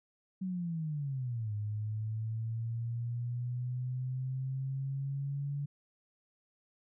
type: linear two-way sweep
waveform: sine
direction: down then up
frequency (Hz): 190.6 to 104.1 to 143.3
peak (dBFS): -33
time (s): 0.41-5.66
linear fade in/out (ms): 10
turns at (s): 1.53
effects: none